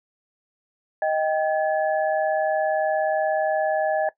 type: tone cluster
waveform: sine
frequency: 626 / 783 / 1704 Hz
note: D#5 / G5 / G#6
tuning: +10 / -2 / +44 cents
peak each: -22 / -24 / -28 dBFS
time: 1.02-4.09 s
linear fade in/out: 2 ms
effects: noise-tail reverb RT60 0.1 s tail -18 dB re dry